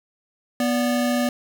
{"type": "tone pair together", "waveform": "square", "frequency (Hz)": [244.7, 582], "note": ["B3", "D5"], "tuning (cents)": [-16, -16], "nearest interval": "octave + minor third", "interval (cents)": 1500, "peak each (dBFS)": [-21, -26], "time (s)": [0.6, 1.29], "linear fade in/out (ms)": 2, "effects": ["8-bit"]}